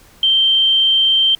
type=tone; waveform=sine; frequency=3136 Hz; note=G7; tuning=in tune; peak=-10 dBFS; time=0.23-1.35 s; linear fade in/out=2 ms; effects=pink hiss -47 dBFS RMS until 1.39 s